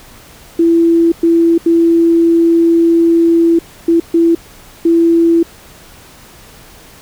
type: tone bursts at uneven times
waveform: sine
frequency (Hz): 334.4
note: E4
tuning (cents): +25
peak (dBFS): -6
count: 6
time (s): 0.59-1.12 / 1.23-1.58 / 1.66-3.59 / 3.88-4 / 4.14-4.35 / 4.85-5.43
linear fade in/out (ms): 5
effects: pink hiss -39 dBFS RMS until 7.01 s